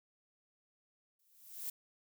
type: noise with exponential growth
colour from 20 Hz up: violet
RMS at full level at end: -38 dBFS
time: 1.19-1.7 s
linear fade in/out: 5 ms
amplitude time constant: 110 ms
effects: none